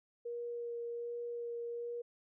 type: tone with vibrato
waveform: sine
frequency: 473.4 Hz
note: A#4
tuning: 27 cents sharp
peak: -38 dBFS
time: 0.25-2.02 s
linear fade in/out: 10 ms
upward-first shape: sine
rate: 1.3 Hz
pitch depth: 10 cents each way
effects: none